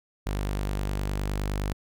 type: tone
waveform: sawtooth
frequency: 49.71 Hz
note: G1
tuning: 25 cents sharp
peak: -23 dBFS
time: 0.26-1.73 s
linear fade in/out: 10 ms
effects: none